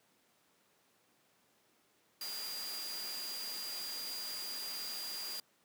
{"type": "tone in noise", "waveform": "sine", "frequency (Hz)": 4800, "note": "D8", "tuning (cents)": 37, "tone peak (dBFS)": -41, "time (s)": [2.21, 5.4], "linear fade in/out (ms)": 2, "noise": "white", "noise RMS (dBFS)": -45, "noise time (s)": [2.21, 5.4], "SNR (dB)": 1, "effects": ["pink hiss -71 dBFS RMS until 5.64 s", "high-pass 200 Hz 12 dB/octave"]}